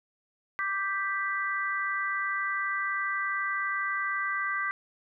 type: chord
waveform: sine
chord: G major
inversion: second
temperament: equal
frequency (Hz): 1174.7 / 1568 / 1975.5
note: D6 / G6 / B6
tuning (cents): 0 / 0 / 0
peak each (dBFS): -32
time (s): 0.59-4.71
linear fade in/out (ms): 0
effects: none